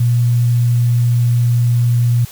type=tone; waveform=sine; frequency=120 Hz; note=B2; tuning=49 cents flat; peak=-10 dBFS; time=0-2.25 s; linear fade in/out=5 ms; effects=white hiss -37 dBFS RMS until 2.31 s

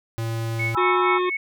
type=tone; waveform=square; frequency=113.8 Hz; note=A#2; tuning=41 cents flat; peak=-25 dBFS; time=0.18-0.75 s; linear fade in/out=0 ms
type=tone with tremolo; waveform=sine; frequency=2206 Hz; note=C#7; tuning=9 cents flat; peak=-22 dBFS; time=0.59-1.37 s; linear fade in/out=5 ms; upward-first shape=sine; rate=4.3 Hz; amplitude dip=100%
type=chord; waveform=sine; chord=E major; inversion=first; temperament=equal; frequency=830.6 / 987.8 / 1318.5 Hz; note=G#5 / B5 / E6; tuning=0 / 0 / 0 cents; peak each=-27 / -26 / -22 dBFS; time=0.74-1.19 s; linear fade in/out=20 ms
type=harmonic tone; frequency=362.4 Hz; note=F#4; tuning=36 cents flat; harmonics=1 / 3 / 5 / 7 / 9 / 10; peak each=-21 / -25 / -34 / -35 / -41 / -38 dBFS; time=0.77-1.3 s; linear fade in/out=10 ms
effects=none

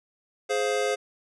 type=chord; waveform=square; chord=F minor; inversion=first; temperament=just; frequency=419.1 / 523.8 / 698.5 Hz; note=Ab4 / C5 / F5; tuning=+16 / +2 / 0 cents; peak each=-28 / -28 / -32 dBFS; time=0.49-0.96 s; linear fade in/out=20 ms; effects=resampled to 22050 Hz

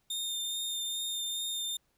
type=tone with vibrato; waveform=sawtooth; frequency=3636 Hz; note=A#7; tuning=44 cents flat; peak=-30 dBFS; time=0.1-1.77 s; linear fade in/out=5 ms; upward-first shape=sine; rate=2.4 Hz; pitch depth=14 cents each way; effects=pink hiss -74 dBFS RMS until 1.97 s

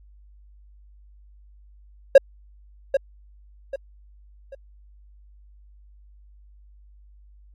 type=tone with echo; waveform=triangle; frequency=546 Hz; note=C#5; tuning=26 cents flat; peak=-3 dBFS; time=2.15-2.18 s; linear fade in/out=5 ms; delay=790 ms; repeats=3; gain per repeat=-10 dB; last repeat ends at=4.55 s; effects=added 50 Hz sine -48 dBFS peak until 7.54 s + AAC 48 kbps

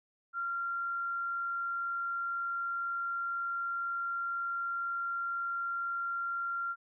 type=tone; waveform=sine; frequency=1381 Hz; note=F6; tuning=20 cents flat; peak=-32 dBFS; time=0.33-6.76 s; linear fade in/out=50 ms; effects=none

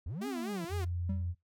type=linear two-way sweep; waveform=triangle; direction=up then down; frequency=62.8 to 277.2 to 165.2 Hz; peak=-34 dBFS; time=0.06-0.65 s; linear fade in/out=5 ms; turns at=0.28 s
type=tone with vibrato; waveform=sawtooth; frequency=370 Hz; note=F#4; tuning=in tune; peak=-35 dBFS; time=0.21-0.85 s; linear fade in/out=10 ms; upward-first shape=sine; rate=4.1 Hz; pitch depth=200 cents each way
type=tone; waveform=sine; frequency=87.31 Hz; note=F2; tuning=in tune; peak=-32 dBFS; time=0.69-1.35 s; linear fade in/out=50 ms
type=tone with exponential decay; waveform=triangle; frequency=192.3 Hz; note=G3; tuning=33 cents flat; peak=-29 dBFS; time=1.09-1.35 s; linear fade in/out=5 ms; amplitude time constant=55 ms
effects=noise-tail reverb RT60 0.2 s tail -22 dB re dry

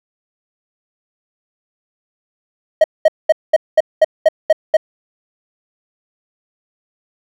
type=tone bursts; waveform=triangle; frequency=629 Hz; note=D#5; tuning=19 cents sharp; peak=-3 dBFS; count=9; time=2.81-4.769 s; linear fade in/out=5 ms; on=31 ms; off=210 ms; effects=none

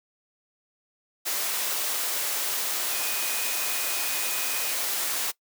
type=tone in noise; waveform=sine; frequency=2491 Hz; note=D#7; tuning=1 cent sharp; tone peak=-37 dBFS; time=2.91-4.73 s; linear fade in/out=20 ms; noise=white; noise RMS=-28 dBFS; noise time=1.25-5.32 s; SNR=-12 dB; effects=noise-tail reverb RT60 0.1 s tail -21 dB re dry + high-pass 400 Hz 12 dB/octave

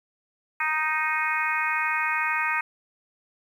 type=harmonic tone; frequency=311.1 Hz; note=D#4; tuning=in tune; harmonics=3 / 4 / 5 / 6 / 7 / 8; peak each=-30 / -30 / -30 / -30 / -30 / -30 dBFS; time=0.6-2.61 s; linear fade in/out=5 ms; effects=9-bit

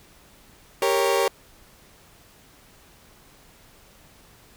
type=chord; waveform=30% pulse; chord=G diminished; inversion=none; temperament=equal with one note detuned; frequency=395.4 / 466.2 / 554.4 Hz; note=G4 / Bb4 / Db5; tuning=+15 / 0 / 0 cents; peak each=-21 dBFS; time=0.82-1.28 s; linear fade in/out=2 ms; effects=pink hiss -53 dBFS RMS until 4.56 s

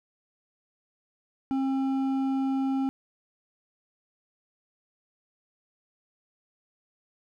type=tone with hard clipping; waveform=triangle; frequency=268.1 Hz; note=C4; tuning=42 cents sharp; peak=-26 dBFS; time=1.51-2.89 s; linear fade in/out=0 ms; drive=11 dB; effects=none

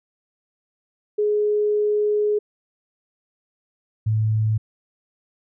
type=tone pair in turn; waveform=sine; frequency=418.9 / 109.05 Hz; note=G#4 / A2; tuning=+15 / -15 cents; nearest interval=octave + major seventh; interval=2330 cents; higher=first; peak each=-17 dBFS; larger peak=neither; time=1.18-2.39 / 4.06-4.58 s; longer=first; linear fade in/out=10 ms; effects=none

